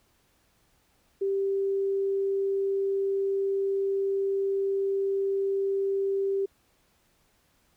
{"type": "tone", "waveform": "sine", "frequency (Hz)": 392, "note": "G4", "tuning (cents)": 0, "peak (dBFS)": -24, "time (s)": [1.21, 6.46], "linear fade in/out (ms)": 10, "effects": ["pink hiss -67 dBFS RMS until 7.76 s"]}